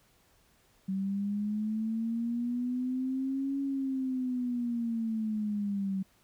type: linear two-way sweep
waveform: sine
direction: up then down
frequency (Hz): 189.9 to 277.2 to 189.9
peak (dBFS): -29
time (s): 0.88-6.03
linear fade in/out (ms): 10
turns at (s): 3.6
effects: pink hiss -66 dBFS RMS until 6.23 s